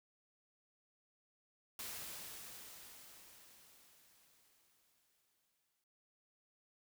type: noise with exponential decay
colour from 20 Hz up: white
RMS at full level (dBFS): -45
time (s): 1.79-5.84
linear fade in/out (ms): 2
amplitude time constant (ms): 880
effects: none

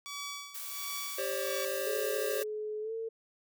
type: tone with tremolo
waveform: 10% pulse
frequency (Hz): 1142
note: D6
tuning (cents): -49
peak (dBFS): -29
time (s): 0.06-1.65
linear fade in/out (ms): 0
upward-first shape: sine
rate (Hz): 1.4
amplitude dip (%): 80
type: noise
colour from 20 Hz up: blue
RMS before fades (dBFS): -41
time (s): 0.54-2.44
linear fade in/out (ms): 10
type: chord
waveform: square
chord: G suspended fourth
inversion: none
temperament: equal with one note detuned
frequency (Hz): 392 / 535.5 / 587.3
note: G4 / C5 / D5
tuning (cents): 0 / +40 / 0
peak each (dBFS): -39 / -36 / -40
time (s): 1.18-2.43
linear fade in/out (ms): 5
type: tone with pitch glide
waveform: sine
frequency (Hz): 426.7 to 450.8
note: G#4 to A4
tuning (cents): +47 to +42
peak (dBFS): -34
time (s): 1.86-3.09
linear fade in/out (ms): 10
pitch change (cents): +95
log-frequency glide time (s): 2.81-2.93
effects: none

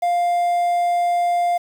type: tone with quantisation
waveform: triangle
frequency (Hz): 700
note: F5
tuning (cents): +4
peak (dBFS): -14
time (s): 0.02-1.58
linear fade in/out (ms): 10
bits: 7
effects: none

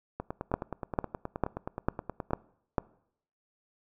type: two click trains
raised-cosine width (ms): 1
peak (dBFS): -20 / -11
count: 21 / 6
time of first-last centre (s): 0.2-2.307 / 0.54-2.782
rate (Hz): 9.49 / 2.23
effects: noise-tail reverb RT60 0.7 s tail -23 dB re dry

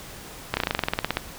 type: slowing click train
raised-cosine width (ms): 0.3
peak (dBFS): -6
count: 15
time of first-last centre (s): 0.54-1.17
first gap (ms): 30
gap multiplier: 1.06
effects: pink hiss -41 dBFS RMS until 1.38 s

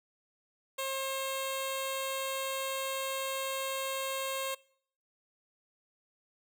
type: tone with notch filter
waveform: 10% pulse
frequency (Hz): 536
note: C5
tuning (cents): +42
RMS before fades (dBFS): -35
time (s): 0.78-4.55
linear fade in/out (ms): 10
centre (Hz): 1800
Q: 1.5
effects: noise-tail reverb RT60 0.6 s tail -23 dB re dry

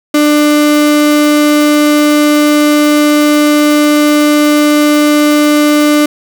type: tone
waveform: 35% pulse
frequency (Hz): 297.3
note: D4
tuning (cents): +21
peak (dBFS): -4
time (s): 0.14-6.06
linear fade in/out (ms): 5
effects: none

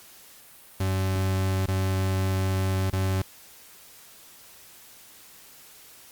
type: tone with dropouts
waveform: 40% pulse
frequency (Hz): 95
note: F#2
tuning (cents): +46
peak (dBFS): -22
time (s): 0.8-3.22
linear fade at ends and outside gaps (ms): 5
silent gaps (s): 1.66-1.683 / 2.901-2.929
effects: white hiss -50 dBFS RMS until 6.11 s + Opus 48 kbps

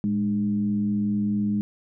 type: tone with frequency modulation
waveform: sine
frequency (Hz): 206.8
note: G#3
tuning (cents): -7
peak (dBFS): -21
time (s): 0.04-1.61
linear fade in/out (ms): 0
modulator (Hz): 95.6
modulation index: 0.5
effects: none

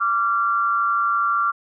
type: tone pair together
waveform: sine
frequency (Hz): 1165 / 1377.2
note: D6 / F6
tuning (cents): -14 / -25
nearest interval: minor third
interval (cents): 289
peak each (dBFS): -20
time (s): 0-1.52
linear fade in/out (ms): 20
effects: none

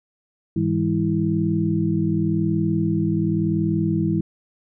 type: tone cluster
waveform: sine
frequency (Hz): 102 / 161.4 / 202.3 / 327.2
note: G#2 / E3 / G#3 / E4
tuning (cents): -31 / -36 / -45 / -13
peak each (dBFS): -27 / -22 / -24 / -23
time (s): 0.56-4.21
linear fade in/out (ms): 5
effects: none

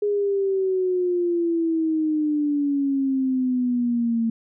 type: exponential sweep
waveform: sine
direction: down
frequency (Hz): 415.3 to 226.1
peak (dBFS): -19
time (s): 0.02-4.3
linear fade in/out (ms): 5
effects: none

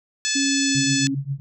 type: harmonic tone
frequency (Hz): 866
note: A5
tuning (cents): -28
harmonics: 2 / 3 / 4 / 5 / 6 / 7 / 8 / 9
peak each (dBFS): -29 / -29 / -29 / -29 / -29 / -29 / -29 / -29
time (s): 0.25-1.07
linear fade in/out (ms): 0
type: tone with pitch glide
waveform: sine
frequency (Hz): 275.7 to 273.6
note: C#4 to C#4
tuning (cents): -9 to -23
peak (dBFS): -21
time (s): 0.35-1.15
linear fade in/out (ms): 10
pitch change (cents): -14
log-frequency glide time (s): 0.63-0.73
type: tone with tremolo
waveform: sine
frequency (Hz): 138.59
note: C#3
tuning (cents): 0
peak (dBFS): -20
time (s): 0.75-1.4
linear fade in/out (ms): 0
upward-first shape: triangle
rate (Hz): 7.5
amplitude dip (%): 100
effects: none

